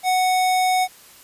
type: tone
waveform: square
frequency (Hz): 740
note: F#5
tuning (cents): 0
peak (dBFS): -17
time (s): 0.03-0.88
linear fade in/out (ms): 50
effects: white hiss -47 dBFS RMS until 1.23 s + resampled to 32000 Hz